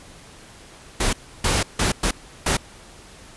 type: noise bursts at uneven times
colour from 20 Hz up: pink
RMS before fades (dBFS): -20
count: 5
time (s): 1-1.13 / 1.44-1.63 / 1.79-1.92 / 2.03-2.11 / 2.46-2.57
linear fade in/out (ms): 5
effects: pink hiss -45 dBFS RMS until 3.36 s + resampled to 24000 Hz